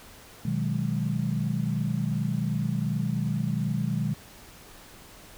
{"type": "chord", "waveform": "sine", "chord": "G# minor seventh", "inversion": "first", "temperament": "equal", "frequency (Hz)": [123.47, 155.56, 185, 207.7], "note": ["B2", "D#3", "F#3", "G#3"], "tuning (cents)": [0, 0, 0, 0], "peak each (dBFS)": [-30, -29, -32, -31], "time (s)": [0.45, 4.14], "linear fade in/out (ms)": 5, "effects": ["pink hiss -49 dBFS RMS until 5.37 s"]}